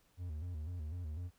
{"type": "tone with vibrato", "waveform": "triangle", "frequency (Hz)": 82.41, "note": "E2", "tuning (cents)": 0, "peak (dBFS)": -37, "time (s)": [0.17, 1.31], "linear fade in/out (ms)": 50, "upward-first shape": "square", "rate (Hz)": 4, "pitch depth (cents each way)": 130, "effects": ["pink hiss -72 dBFS RMS until 1.38 s"]}